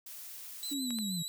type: noise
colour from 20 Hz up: blue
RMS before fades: -46 dBFS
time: 0.06-0.74 s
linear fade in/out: 5 ms
type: tone with vibrato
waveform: 25% pulse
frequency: 3951 Hz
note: B7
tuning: in tune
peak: -32 dBFS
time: 0.63-1.28 s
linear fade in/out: 0 ms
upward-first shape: sine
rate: 6.3 Hz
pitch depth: 42 cents each way
type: linear sweep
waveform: sine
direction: down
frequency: 289.6 to 160.6 Hz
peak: -34 dBFS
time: 0.71-1.23 s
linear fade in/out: 10 ms
type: clicks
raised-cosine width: 0.2 ms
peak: -27 dBFS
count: 2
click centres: 0.906 / 0.987 s
effects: none